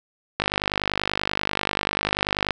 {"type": "click train", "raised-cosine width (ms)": 0.3, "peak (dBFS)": -5, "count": 107, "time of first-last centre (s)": [0.4, 2.507], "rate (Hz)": 50.3, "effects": []}